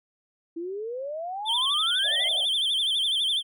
sine exponential sweep, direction up, 324.6 to 2142 Hz, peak -30 dBFS, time 0.56-2.29 s, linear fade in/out 10 ms
triangle tone with vibrato, 3322 Hz, G#7, in tune, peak -21 dBFS, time 1.45-3.43 s, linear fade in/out 50 ms, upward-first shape sine, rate 12 Hz, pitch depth 130 cents each way
white band-pass noise, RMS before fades -40 dBFS, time 2.02-2.47 s, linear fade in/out 50 ms, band 560 to 730 Hz, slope 96 dB/octave
effects none

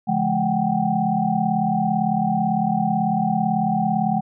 sine tone cluster, 142.3 / 172.6 / 212.1 / 748 / 786 Hz, C#3 / F3 / G#3 / F#5 / G5, +46 / -20 / +37 / +19 / +4 cents, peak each -30 / -25 / -22 / -23 / -25 dBFS, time 0.07-4.21 s, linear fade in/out 20 ms, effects none

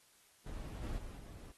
brown noise with level steps, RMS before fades -45 / -41 / -48 / -51 dBFS, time 0.46-1.52 s, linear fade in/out 5 ms, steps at 0.83 / 0.98 / 1.17 s, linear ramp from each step 2 ms, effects white hiss -67 dBFS RMS until 1.57 s + AAC 32 kbps

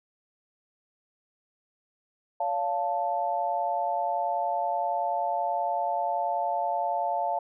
sine chord, Db augmented, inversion none, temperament equal with one note detuned, 568 / 698.5 / 880 Hz, Db5 / F5 / A5, +42 / 0 / 0 cents, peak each -33 / -28 / -29 dBFS, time 2.4-7.39 s, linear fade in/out 5 ms, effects none

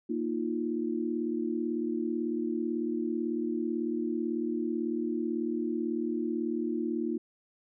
sine chord, Bb suspended fourth, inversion none, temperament equal, 233.1 / 311.1 / 349.2 Hz, Bb3 / Eb4 / F4, 0 / 0 / 0 cents, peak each -33 dBFS, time 0.09-7.18 s, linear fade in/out 10 ms, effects none

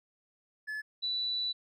triangle / sine tone pair in turn, 1721 / 3961 Hz, A6 / B7, -39 / +4 cents, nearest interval octave + major second, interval 1443 cents, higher second, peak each -33 / -30 dBFS, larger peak second, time 0.67-0.82 / 1.02-1.53 s, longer second, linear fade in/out 20 ms, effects none

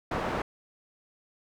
white low-pass noise, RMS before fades -31 dBFS, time 0.11-0.42 s, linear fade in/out 5 ms, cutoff 1000 Hz, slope 12 dB/octave, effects none

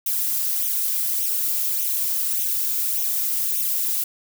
violet noise with flanger, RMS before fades -23 dBFS, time 0.06-4.04 s, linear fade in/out 5 ms, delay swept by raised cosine 0.32 to 2.52 ms, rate 1.7 Hz, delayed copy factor +0.65, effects none

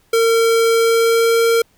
square tone with pitch glide, 456.8 to 460.2 Hz, A#4 to A#4, -35 to -22 cents, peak -12 dBFS, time 0.13-1.62 s, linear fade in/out 5 ms, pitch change +13 cents, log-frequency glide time 0.7-1.46 s, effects pink hiss -57 dBFS RMS until 1.77 s

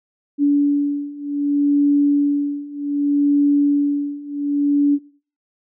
sine beating tone pair, 286.7 / 287.35 Hz, D4 / D4, -42 / -38 cents, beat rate 0.65 Hz, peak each -18 / -16 dBFS, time 0.38-4.99 s, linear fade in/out 50 ms, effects noise-tail reverb RT60 0.4 s tail -17 dB re dry

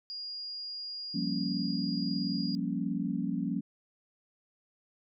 sine tone, 4845 Hz, D#8, 47 cents flat, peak -37 dBFS, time 0.1-2.55 s, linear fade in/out 0 ms
sine chord, G half-diminished seventh, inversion third, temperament equal, 174.61 / 196 / 233.1 / 277.2 Hz, F3 / G3 / Bb3 / Db4, 0 / 0 / 0 / 0 cents, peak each -35 dBFS, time 1.14-3.61 s, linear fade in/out 10 ms
effects none

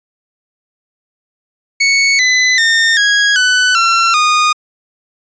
sawtooth tone with pitch steps, 2217 / 2010 / 1821.7 / 1651.3 / 1496.9 / 1356.9 / 1230 Hz, C#7 / B6 / A#6 / G#6 / F#6 / E6 / D#6, 0 / +30 / -40 / -10 / +20 / +50 / -20 cents, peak -5 dBFS, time 1.8-4.53 s, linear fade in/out 10 ms, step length 390 ms, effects resampled to 16000 Hz

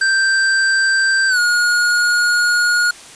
square tone with pitch glide, 1568 to 1437.9 Hz, G6 to F#6, 0 to -50 cents, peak -13 dBFS, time 0.01-2.91 s, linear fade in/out 5 ms, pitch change -150 cents, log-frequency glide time 1.28-1.39 s, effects white hiss -38 dBFS RMS until 3.15 s + resampled to 22050 Hz

